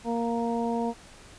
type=harmonic tone; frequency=233.1 Hz; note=A#3; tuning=in tune; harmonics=1 / 2 / 3 / 4; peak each=-28 / -31 / -33 / -34 dBFS; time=0.04-0.94 s; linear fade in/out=50 ms; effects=pink hiss -50 dBFS RMS until 1.38 s + resampled to 22050 Hz